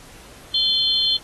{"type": "tone cluster", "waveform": "sine", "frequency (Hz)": [3120, 3468, 4211], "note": ["G7", "A7", "C8"], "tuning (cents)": [-9, -26, 10], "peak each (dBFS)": -21, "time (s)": [0.54, 1.17], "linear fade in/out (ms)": 5, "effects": ["pink hiss -45 dBFS RMS until 1.23 s", "AAC 32 kbps"]}